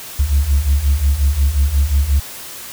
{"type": "beating tone pair", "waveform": "sine", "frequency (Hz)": [66.9, 72.5], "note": ["C2", "D2"], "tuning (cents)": [39, -22], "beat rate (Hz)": 5.6, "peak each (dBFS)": [-15, -12], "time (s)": [0.19, 2.2], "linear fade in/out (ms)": 10, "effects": ["tanh soft clip ceiling -7 dBFS", "white hiss -32 dBFS RMS until 2.72 s"]}